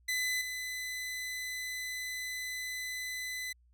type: tone with level steps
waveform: sawtooth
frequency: 2009 Hz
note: B6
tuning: 29 cents sharp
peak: -27 / -33 dBFS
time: 0.08-3.53 s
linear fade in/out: 10 ms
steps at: 0.41 s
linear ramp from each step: 5 ms
effects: added 60 Hz sine -62 dBFS peak until 3.73 s